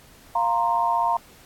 sine chord, F suspended fourth, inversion none, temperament just, 698.5 / 931.3 / 1047.7 Hz, F5 / Bb5 / C6, 0 / -2 / +2 cents, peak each -25 / -21 / -26 dBFS, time 0.35-1.17 s, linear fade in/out 5 ms, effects pink hiss -51 dBFS RMS until 1.45 s + AAC 64 kbps

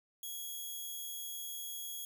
5% pulse tone, 3322 Hz, G#7, in tune, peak -32 dBFS, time 0.23-2.05 s, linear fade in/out 2 ms, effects none

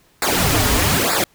pink noise with flanger, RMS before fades -17 dBFS, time 0.22-1.24 s, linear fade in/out 2 ms, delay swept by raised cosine 0.32 to 6.02 ms, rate 1.1 Hz, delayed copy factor -0.95, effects pink hiss -56 dBFS RMS until 1.34 s

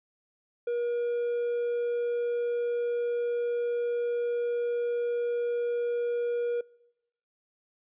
triangle tone, 477.6 Hz, A#4, 42 cents sharp, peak -25 dBFS, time 0.67-6.61 s, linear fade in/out 5 ms, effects noise-tail reverb RT60 0.9 s tail -25 dB re dry + resampled to 8000 Hz

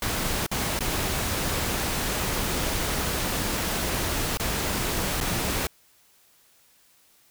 pink noise with dropouts, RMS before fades -27 dBFS, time 0.02-5.67 s, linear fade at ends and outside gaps 2 ms, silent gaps 0.465-0.514 / 0.791-0.806 / 4.373-4.397 / 5.203-5.21 s, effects white hiss -60 dBFS RMS until 7.3 s

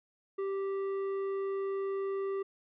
sine tone with tanh clipping, 390.9 Hz, G4, 5 cents flat, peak -33 dBFS, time 0.38-2.43 s, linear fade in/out 10 ms, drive 9 dB, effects none

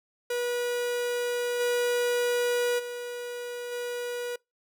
45% pulse tone with level steps, 485.3 Hz, B4, 30 cents flat, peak -27 / -24 / -34 / -31 dBFS, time 0.3-4.36 s, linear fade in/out 5 ms, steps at 1.59 / 2.78 / 3.71 s, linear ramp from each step 20 ms, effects noise-tail reverb RT60 0.2 s tail -25 dB re dry

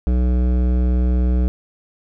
sine tone with hard clipping, 61.74 Hz, B1, in tune, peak -16 dBFS, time 0.07-1.48 s, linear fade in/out 0 ms, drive 14 dB, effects none

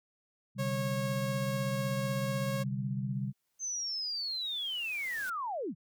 sine chord, C suspended second, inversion none, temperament equal, 130.81 / 146.83 / 196 Hz, C3 / D3 / G3, 0 / 0 / 0 cents, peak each -34 / -39 / -36 dBFS, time 0.55-3.33 s, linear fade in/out 50 ms
sawtooth tone, 547 Hz, C#5, 23 cents flat, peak -31 dBFS, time 0.58-2.64 s, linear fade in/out 20 ms
white noise with exponential growth, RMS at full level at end -46 dBFS, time 3.13-5.3 s, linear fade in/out 5 ms, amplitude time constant 470 ms
sine linear sweep, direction down, 6300 to 124.2 Hz, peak -33 dBFS, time 3.59-5.75 s, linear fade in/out 50 ms
effects none

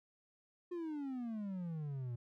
triangle exponential sweep, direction down, 360 to 116.54 Hz, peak -37 dBFS, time 0.71-2.16 s, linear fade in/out 10 ms, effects none

